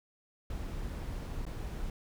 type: noise with dropouts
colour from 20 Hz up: brown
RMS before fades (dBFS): -38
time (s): 0.5-1.9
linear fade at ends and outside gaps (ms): 2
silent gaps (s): 1.453-1.465
effects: none